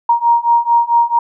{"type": "beating tone pair", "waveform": "sine", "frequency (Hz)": [937, 941.5], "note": ["A#5", "A#5"], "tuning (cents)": [9, 17], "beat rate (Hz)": 4.5, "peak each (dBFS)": [-13, -12], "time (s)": [0.09, 1.19], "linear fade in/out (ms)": 5, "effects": []}